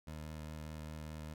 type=tone with vibrato; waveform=20% pulse; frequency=77.4 Hz; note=D#2; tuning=9 cents flat; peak=-39 dBFS; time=0.07-1.34 s; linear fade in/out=5 ms; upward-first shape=triangle; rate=4.9 Hz; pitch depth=18 cents each way; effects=none